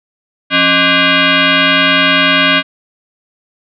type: tone with frequency modulation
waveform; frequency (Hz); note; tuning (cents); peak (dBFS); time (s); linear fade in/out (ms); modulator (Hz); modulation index
sine; 618; D#5; -12; -7; 0.5-2.63; 50; 445; 6.5
effects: none